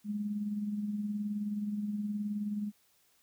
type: tone with tremolo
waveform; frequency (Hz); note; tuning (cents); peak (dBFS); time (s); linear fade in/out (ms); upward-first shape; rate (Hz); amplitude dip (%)
sine; 207.7; G#3; 0; -30; 0.04-2.72; 50; sine; 19; 45
effects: white hiss -69 dBFS RMS until 3.22 s